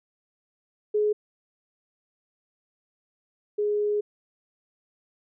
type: tone pair in turn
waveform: sine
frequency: 421.1 / 416.3 Hz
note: G#4 / G#4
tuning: +24 / +4 cents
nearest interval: unison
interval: 20 cents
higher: first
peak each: -20 / -22 dBFS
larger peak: first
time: 0.94-1.13 / 3.58-4.01 s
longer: second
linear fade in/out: 10 ms
effects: none